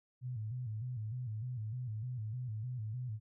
sine tone with vibrato, 116.54 Hz, A#2, in tune, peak -37 dBFS, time 0.21-3.2 s, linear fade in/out 50 ms, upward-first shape square, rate 3.3 Hz, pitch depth 130 cents each way, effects none

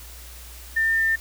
sine tone, 1801 Hz, A6, 40 cents sharp, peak -18 dBFS, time 0.76-1.16 s, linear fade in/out 10 ms, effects added 60 Hz sine -41 dBFS peak until 1.2 s + white hiss -44 dBFS RMS until 1.2 s

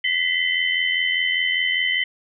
sine tone cluster, 1975 / 2060 / 3055 Hz, B6 / C7 / G7, 0 / -28 / -45 cents, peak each -23 dBFS, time 0.04-2.04 s, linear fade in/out 5 ms, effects none

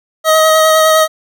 25% pulse tone with vibrato, 632 Hz, D#5, 27 cents sharp, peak -3 dBFS, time 0.24-1.08 s, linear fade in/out 50 ms, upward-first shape sine, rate 9.8 Hz, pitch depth 15 cents each way, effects none

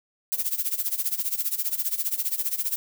violet noise with tremolo, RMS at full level -24 dBFS, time 0.32-2.76 s, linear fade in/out 0 ms, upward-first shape sine, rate 15 Hz, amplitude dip 85%, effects none

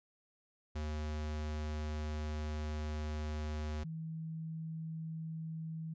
square / sine tone pair in turn, 76.1 / 160.74 Hz, D#2 / E3, -38 / -43 cents, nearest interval octave + minor second, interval 1295 cents, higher second, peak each -37 / -39 dBFS, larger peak first, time 0.75-3.84 / 3.84-5.94 s, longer first, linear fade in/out 10 ms, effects resampled to 16000 Hz

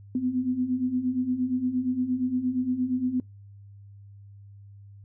sine beating tone pair, 246.9 / 255.5 Hz, B3 / C4, 0 / -41 cents, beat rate 8.6 Hz, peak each -30 / -25 dBFS, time 0.15-3.2 s, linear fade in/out 2 ms, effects noise-tail reverb RT60 0.2 s tail -24 dB re dry + added 100 Hz sine -45 dBFS peak until 5.04 s

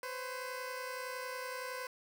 15% pulse tone pair together, 506.2 / 537 Hz, B4 / C5, +43 / +45 cents, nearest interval minor second, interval 102 cents, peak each -34 / -40 dBFS, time 0.03-1.87 s, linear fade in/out 2 ms, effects none

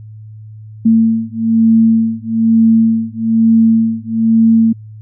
sine beating tone pair, 224.7 / 225.8 Hz, A3 / A3, +37 / +45 cents, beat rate 1.1 Hz, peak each -11 dBFS, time 0.85-4.73 s, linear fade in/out 10 ms, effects added 108 Hz sine -30 dBFS peak until 5.01 s

